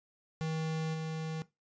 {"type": "tone with level steps", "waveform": "square", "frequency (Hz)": 159.2, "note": "D#3", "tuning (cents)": 40, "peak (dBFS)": [-33, -36], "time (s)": [0.41, 1.42], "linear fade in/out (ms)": 0, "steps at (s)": 0.93, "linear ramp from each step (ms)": 20, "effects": ["noise-tail reverb RT60 0.2 s tail -17 dB re dry", "resampled to 16000 Hz"]}